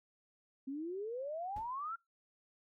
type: exponential sweep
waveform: sine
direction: up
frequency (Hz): 261.6 to 1397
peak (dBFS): -38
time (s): 0.67-1.96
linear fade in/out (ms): 10
type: noise with exponential decay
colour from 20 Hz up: brown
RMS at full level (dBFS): -44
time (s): 1.56-1.74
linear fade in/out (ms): 5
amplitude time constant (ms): 38
effects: noise-tail reverb RT60 0.2 s tail -25 dB re dry